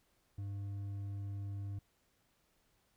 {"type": "tone with hard clipping", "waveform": "triangle", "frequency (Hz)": 99.8, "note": "G2", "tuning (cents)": 32, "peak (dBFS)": -40, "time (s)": [0.38, 1.79], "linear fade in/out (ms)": 5, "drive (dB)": 7, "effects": ["pink hiss -75 dBFS RMS until 2.96 s"]}